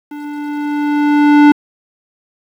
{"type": "tone with level ramp", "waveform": "square", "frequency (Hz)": 293.7, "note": "D4", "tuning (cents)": 0, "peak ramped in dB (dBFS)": [-26, -3], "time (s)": [0.11, 1.52], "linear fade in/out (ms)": 5, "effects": ["low-pass 2000 Hz 12 dB/octave", "7-bit"]}